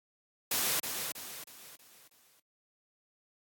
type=noise with echo; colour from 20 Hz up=white; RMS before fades=-30 dBFS; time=0.51-0.8 s; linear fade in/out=5 ms; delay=320 ms; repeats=5; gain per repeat=-7 dB; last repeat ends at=2.4 s; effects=high-pass 100 Hz 12 dB/octave + AAC 64 kbps